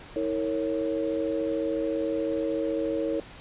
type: tone cluster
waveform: sine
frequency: 321.4 / 458.2 / 552 Hz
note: E4 / A#4 / C#5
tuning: -44 / -30 / -7 cents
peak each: -29 / -30 / -30 dBFS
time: 0.16-3.2 s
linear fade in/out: 2 ms
effects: pink hiss -46 dBFS RMS until 3.4 s + resampled to 8000 Hz